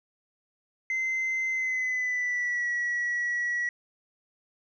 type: tone with pitch glide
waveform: sine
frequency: 2068 to 1929.5 Hz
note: C7 to B6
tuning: -21 to -41 cents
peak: -24 dBFS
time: 0.9-3.69 s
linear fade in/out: 2 ms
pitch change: -120 cents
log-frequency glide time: 1.5-2.68 s
effects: tanh soft clip ceiling -24 dBFS